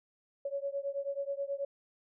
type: beating tone pair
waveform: sine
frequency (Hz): 554.4 / 563.7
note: C#5 / C#5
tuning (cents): 0 / +29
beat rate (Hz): 9.3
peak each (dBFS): -36 / -37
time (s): 0.45-1.65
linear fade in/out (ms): 5
effects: none